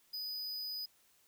square tone, 4978 Hz, D#8, in tune, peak -39 dBFS, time 0.13-0.86 s, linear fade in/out 10 ms, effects white hiss -69 dBFS RMS until 1.27 s

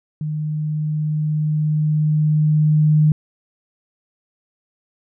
sine tone with level ramp, 152.8 Hz, D#3, 31 cents flat, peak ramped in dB -21 to -10 dBFS, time 0.21-3.12 s, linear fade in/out 2 ms, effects none

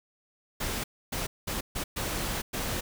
pink noise bursts at uneven times, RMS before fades -32 dBFS, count 6, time 0.6-0.84 / 1.12-1.27 / 1.47-1.61 / 1.75-1.84 / 1.96-2.42 / 2.53-2.81 s, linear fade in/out 10 ms, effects none

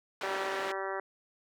white band-pass noise, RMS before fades -39 dBFS, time 0.21-0.72 s, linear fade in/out 2 ms, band 290 to 2200 Hz, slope 12 dB/octave
harmonic tone, 193.3 Hz, G3, 24 cents flat, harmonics 2 / 3 / 4 / 5 / 6 / 7 / 8 / 9 / 10, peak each -38 / -40 / -41 / -42 / -43 / -43 / -44 / -45 / -45 dBFS, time 0.23-1 s, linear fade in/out 2 ms
effects none

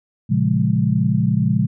sine chord, Bb minor seventh, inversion none, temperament equal with one note detuned, 116.54 / 138.59 / 174.61 / 205.9 Hz, Bb2 / Db3 / F3 / Ab3, 0 / 0 / 0 / -15 cents, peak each -20 dBFS, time 0.29-1.67 s, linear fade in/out 20 ms, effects none

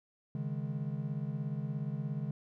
triangle chord, C# suspended second, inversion none, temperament equal, 138.59 / 155.56 / 207.7 Hz, C#3 / D#3 / G#3, 0 / 0 / 0 cents, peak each -35 / -36 / -39 dBFS, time 0.35-2.31 s, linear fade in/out 2 ms, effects none

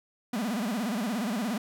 45% pulse tone with vibrato, 221.9 Hz, A3, 15 cents sharp, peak -28 dBFS, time 0.33-1.58 s, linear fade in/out 5 ms, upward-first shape sine, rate 17 Hz, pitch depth 220 cents each way, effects none

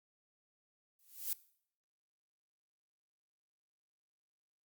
violet noise with exponential growth, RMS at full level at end -33 dBFS, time 0.99-1.33 s, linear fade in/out 2 ms, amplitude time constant 72 ms, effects noise-tail reverb RT60 0.6 s tail -20 dB re dry + Opus 48 kbps

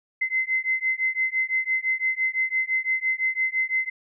sine beating tone pair, 2056 / 2061.9 Hz, C7 / C7, -31 / -26 cents, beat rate 5.9 Hz, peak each -25 dBFS, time 0.21-3.9 s, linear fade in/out 10 ms, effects none

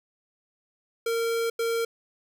square tone bursts at uneven times, 460.3 Hz, A#4, 22 cents flat, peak -25 dBFS, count 2, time 1.06-1.5 / 1.59-1.85 s, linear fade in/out 5 ms, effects none

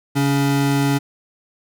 square tone pair together, 138.59 / 281.6 Hz, C#3 / C#4, 0 / +27 cents, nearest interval octave, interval 1227 cents, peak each -19 dBFS, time 0.15-0.99 s, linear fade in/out 20 ms, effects none

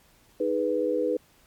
sine chord, G# minor, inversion second, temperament equal, 311.1 / 415.3 / 493.9 Hz, D#4 / G#4 / B4, 0 / 0 / 0 cents, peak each -29 / -29 / -25 dBFS, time 0.4-1.17 s, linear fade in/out 5 ms, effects pink hiss -60 dBFS RMS until 1.46 s + MP3 96 kbps

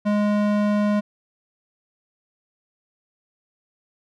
square tone with band-pass filter, 207.7 Hz, G#3, in tune, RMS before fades -20 dBFS, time 0.05-1.01 s, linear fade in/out 20 ms, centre 450 Hz, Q 0.5, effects none

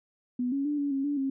sine tone with pitch steps, 247.5 / 277.1 / 294 / 284.8 / 272.2 / 288.8 / 270 Hz, B3 / C#4 / D4 / C#4 / C#4 / D4 / C#4, +4 / -1 / +2 / +47 / -31 / -29 / -45 cents, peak -26 dBFS, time 0.39-1.3 s, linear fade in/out 5 ms, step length 130 ms, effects none

